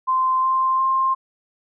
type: tone with pitch steps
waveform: sine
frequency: 1039 / 1048 / 1057.2 Hz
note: C6 / C6 / C6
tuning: -12 / +2 / +18 cents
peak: -16 dBFS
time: 0.07-1.15 s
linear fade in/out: 20 ms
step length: 360 ms
effects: none